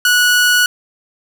sawtooth tone, 1468 Hz, F#6, 14 cents flat, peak -6 dBFS, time 0.05-0.66 s, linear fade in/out 2 ms, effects none

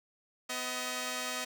5% pulse tone pair together, 250.6 / 631.5 Hz, B3 / D#5, +25 / +26 cents, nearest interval octave + major third, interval 1601 cents, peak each -27 / -25 dBFS, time 0.49-1.45 s, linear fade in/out 10 ms, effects none

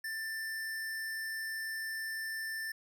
square tone, 1777 Hz, A6, 17 cents sharp, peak -37 dBFS, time 0.04-2.72 s, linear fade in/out 5 ms, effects none

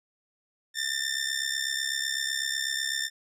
15% pulse tone with amplitude modulation, 1793 Hz, A6, 32 cents sharp, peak -18 dBFS, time 0.74-3.1 s, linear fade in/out 50 ms, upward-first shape sine, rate 68 Hz, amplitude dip 75%, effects resampled to 32000 Hz

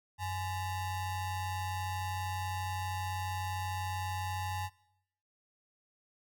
square ring-modulated tone, 466.2 Hz, A#4, in tune, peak -32 dBFS, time 0.18-4.7 s, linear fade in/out 50 ms, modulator 373 Hz, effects noise-tail reverb RT60 0.8 s tail -21 dB re dry

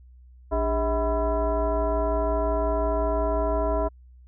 sine tone with frequency modulation, 293.7 Hz, D4, in tune, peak -21 dBFS, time 0.51-3.89 s, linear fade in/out 20 ms, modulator 350 Hz, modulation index 1.9, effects added 62 Hz sine -47 dBFS peak until 4.27 s

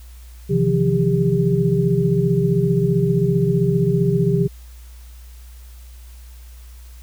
sine tone cluster, 132.7 / 160.2 / 175.5 / 399.6 Hz, C3 / E3 / F3 / G4, +25 / -49 / +9 / +33 cents, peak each -20 dBFS, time 0.49-4.48 s, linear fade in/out 20 ms, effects added 60 Hz sine -37 dBFS peak until 7.02 s + white hiss -51 dBFS RMS until 7.02 s

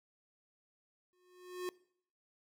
square tone with exponential growth, 362.1 Hz, F#4, 37 cents flat, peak -36 dBFS, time 1.13-1.69 s, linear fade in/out 0 ms, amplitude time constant 120 ms, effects noise-tail reverb RT60 0.6 s tail -22 dB re dry

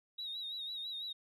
sine tone with vibrato, 3800 Hz, A#7, 33 cents sharp, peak -38 dBFS, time 0.18-1.13 s, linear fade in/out 10 ms, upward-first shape sine, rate 6 Hz, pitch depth 63 cents each way, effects tanh soft clip ceiling -35 dBFS

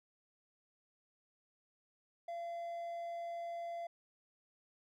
triangle tone, 683 Hz, F5, 39 cents flat, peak -38 dBFS, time 2.28-3.87 s, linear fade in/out 5 ms, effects none

